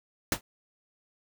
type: noise with exponential decay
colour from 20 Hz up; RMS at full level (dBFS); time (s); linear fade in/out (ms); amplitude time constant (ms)
pink; -21; 0.32-0.41; 2; 18
effects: none